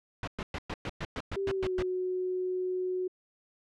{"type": "noise bursts", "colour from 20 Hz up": "pink", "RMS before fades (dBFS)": -34, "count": 11, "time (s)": [0.23, 1.825], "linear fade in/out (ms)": 2, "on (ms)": 45, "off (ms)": 110}
{"type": "tone with pitch glide", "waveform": "sine", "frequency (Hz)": [391.7, 367.6], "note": ["G4", "F#4"], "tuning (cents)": [-1, -11], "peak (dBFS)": -29, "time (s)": [1.36, 3.08], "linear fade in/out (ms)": 10, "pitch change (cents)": -110, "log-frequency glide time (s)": [1.48, 1.74]}
{"effects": ["low-pass 3000 Hz 12 dB/octave"]}